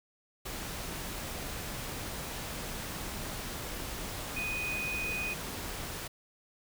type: tone in noise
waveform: sine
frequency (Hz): 2489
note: D#7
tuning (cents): 0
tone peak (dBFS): -33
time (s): 4.36-5.34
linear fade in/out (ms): 10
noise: pink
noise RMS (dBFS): -39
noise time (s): 0.45-6.08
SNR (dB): +3
effects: none